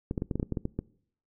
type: clicks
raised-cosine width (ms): 3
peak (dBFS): -17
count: 11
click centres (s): 0.111 / 0.178 / 0.221 / 0.312 / 0.356 / 0.398 / 0.429 / 0.523 / 0.572 / 0.654 / 0.79
effects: noise-tail reverb RT60 0.6 s tail -22 dB re dry